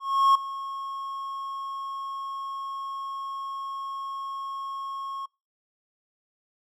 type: tone with ADSR envelope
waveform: triangle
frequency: 1090 Hz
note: C#6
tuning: 29 cents flat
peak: -13 dBFS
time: 0-5.26 s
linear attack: 350 ms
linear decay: 6 ms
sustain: -17 dB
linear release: 8 ms
effects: noise-tail reverb RT60 0.3 s tail -26 dB re dry